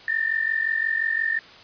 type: tone pair together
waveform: sine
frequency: 1777.3 / 1823 Hz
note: A6 / A#6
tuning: +17 / -39 cents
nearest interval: unison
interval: 44 cents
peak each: -24 dBFS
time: 0.08-1.39 s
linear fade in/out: 2 ms
effects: white hiss -46 dBFS RMS until 1.63 s + resampled to 11025 Hz